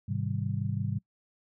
sine chord, Ab major seventh, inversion none, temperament just, 103.83 / 129.78 / 155.74 / 194.67 Hz, Ab2 / C3 / Eb3 / G3, 0 / -14 / +2 / -12 cents, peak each -32 / -33 / -37 / -36 dBFS, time 0.08-0.99 s, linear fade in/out 10 ms, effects noise-tail reverb RT60 0.1 s tail -23 dB re dry

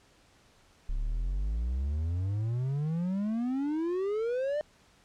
triangle exponential sweep, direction up, 32.7 to 610 Hz, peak -26 dBFS, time 0.89-4.61 s, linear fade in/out 0 ms, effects pink hiss -62 dBFS RMS until 5.04 s + low-pass 8000 Hz 12 dB/octave

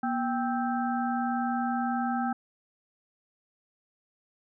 harmonic tone with a mistuned harmonic, 261.6 Hz, C4, in tune, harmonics 1 / 3 / 5 / 6, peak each -29 / -30 / -36 / -39 dBFS, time 0.03-2.33 s, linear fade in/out 5 ms, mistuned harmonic 1, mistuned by -150 cents, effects none

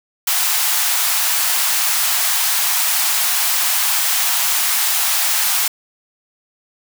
white high-pass noise, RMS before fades -17 dBFS, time 0.27-5.68 s, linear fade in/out 5 ms, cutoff 690 Hz, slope 48 dB/octave, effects none

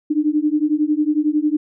sine beating tone pair, 296.5 / 307.5 Hz, D4 / D#4, +17 / -20 cents, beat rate 11 Hz, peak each -18 dBFS, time 0.1-1.57 s, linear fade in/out 10 ms, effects none

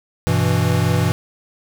square chord, E minor, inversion first, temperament equal with one note detuned, 98 / 123.04 / 164.81 Hz, G2 / B2 / E3, 0 / -6 / 0 cents, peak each -20 dBFS, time 0.27-1.12 s, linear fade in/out 0 ms, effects none

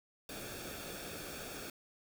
pink noise with comb filter, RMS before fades -45 dBFS, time 0.29-1.7 s, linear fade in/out 2 ms, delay 1 ms, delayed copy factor -0.65, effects none

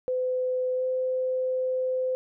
sine tone with pitch glide, 508 to 513.3 Hz, B4 to C5, +49 to -33 cents, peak -24 dBFS, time 0.08-2.15 s, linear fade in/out 0 ms, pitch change +18 cents, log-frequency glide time 0.75-0.84 s, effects none

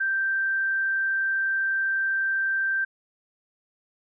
sine tone, 1568 Hz, G6, in tune, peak -22 dBFS, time 0-2.85 s, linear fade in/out 10 ms, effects none

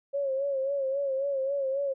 sine tone with vibrato, 547 Hz, C#5, 23 cents flat, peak -26 dBFS, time 0.13-1.94 s, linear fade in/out 20 ms, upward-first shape sine, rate 3.7 Hz, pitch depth 62 cents each way, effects none

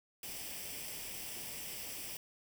white noise with comb filter, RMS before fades -44 dBFS, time 0.23-2.17 s, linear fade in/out 2 ms, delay 0.37 ms, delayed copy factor +0.6, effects none

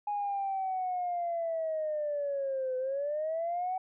sine linear two-way sweep, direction down then up, 831 to 508 to 756 Hz, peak -29 dBFS, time 0.07-3.78 s, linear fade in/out 5 ms, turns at 2.77 s, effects tanh soft clip ceiling -25 dBFS

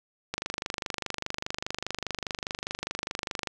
click train, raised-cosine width 0.2 ms, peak -13 dBFS, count 79, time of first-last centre 0.34-3.473 s, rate 24.9 Hz, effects none

